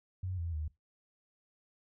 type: tone with pitch steps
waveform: sine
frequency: 92.5 / 84.33 / 76.89 Hz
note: F#2 / E2 / D#2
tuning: 0 / +40 / -20 cents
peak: -34 dBFS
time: 0.23-0.68 s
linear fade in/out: 5 ms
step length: 150 ms
effects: noise-tail reverb RT60 0.2 s tail -20 dB re dry